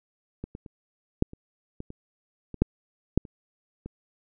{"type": "clicks", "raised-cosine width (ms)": 3, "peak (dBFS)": [-21, -25, -30, -7, -29, -23, -27, -24, -6, -6, -30, -24], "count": 12, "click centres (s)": [0.44, 0.551, 0.662, 1.224, 1.334, 1.804, 1.904, 2.543, 2.62, 3.176, 3.252, 3.86], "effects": []}